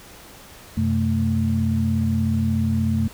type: tone cluster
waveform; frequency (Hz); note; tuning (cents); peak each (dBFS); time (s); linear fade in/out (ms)
sine; 91.3 / 128 / 220.7; F#2 / C3 / A3; -23 / -38 / +5; -22 / -25 / -21; 0.77-3.08; 5
effects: pink hiss -44 dBFS RMS until 3.13 s